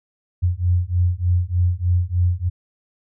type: beating tone pair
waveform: sine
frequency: 87.31 / 90.61 Hz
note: F2 / F#2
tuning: 0 / -36 cents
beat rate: 3.3 Hz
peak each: -19 / -19 dBFS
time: 0.42-2.5 s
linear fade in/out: 20 ms
effects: none